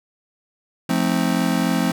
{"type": "chord", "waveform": "square", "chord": "F dominant seventh", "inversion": "none", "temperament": "just", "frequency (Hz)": [174.61, 218.3, 261.9, 314.3], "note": ["F3", "A3", "C4", "Eb4"], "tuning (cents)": [0, -13, 2, 18], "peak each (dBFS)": [-23, -24, -23, -28], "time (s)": [0.89, 1.92], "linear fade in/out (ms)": 5, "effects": []}